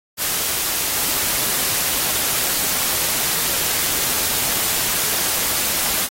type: noise with amplitude modulation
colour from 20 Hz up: white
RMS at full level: -18 dBFS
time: 0.17-6.09 s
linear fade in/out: 50 ms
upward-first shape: sine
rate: 288 Hz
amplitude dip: 50%
effects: AAC 48 kbps